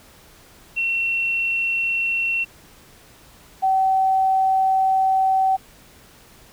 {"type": "tone pair in turn", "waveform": "sine", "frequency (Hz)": [2718, 764.3], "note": ["F7", "G5"], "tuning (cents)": [-48, -44], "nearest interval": "octave + minor seventh", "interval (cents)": 2196, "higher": "first", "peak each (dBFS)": [-19, -15], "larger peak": "second", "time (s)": [[0.76, 2.45], [3.62, 5.57]], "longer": "second", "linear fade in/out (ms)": 20, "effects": ["pink hiss -49 dBFS RMS until 6.52 s"]}